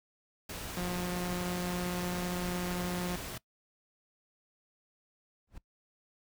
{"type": "noise", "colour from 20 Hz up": "pink", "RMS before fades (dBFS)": -41, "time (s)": [0.49, 3.38], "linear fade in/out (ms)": 5}
{"type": "tone", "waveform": "sawtooth", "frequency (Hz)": 178.4, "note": "F3", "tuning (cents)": 37, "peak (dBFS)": -29, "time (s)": [0.77, 3.16], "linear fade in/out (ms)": 2}
{"type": "noise with exponential growth", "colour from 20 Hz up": "brown", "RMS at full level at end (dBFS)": -40, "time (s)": [5.47, 5.58], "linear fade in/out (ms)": 5, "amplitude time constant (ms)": 22}
{"effects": ["noise-tail reverb RT60 0.1 s tail -21 dB re dry"]}